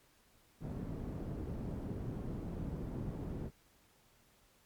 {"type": "low-pass noise", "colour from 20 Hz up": "white", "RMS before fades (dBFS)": -41, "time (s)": [0.6, 3.51], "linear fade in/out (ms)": 50, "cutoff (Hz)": 230, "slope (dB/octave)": 12, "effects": ["pink hiss -68 dBFS RMS until 4.65 s", "MP3 96 kbps"]}